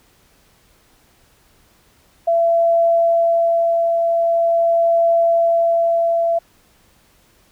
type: tone with tremolo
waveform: sine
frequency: 673 Hz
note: E5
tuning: 36 cents sharp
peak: -11 dBFS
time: 2.27-6.39 s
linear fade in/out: 10 ms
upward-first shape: triangle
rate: 0.44 Hz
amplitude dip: 30%
effects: pink hiss -55 dBFS RMS until 7.51 s